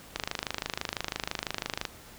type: click train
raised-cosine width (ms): 0.2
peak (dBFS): -12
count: 45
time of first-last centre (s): 0.16-1.852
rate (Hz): 26
effects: pink hiss -50 dBFS RMS until 2.18 s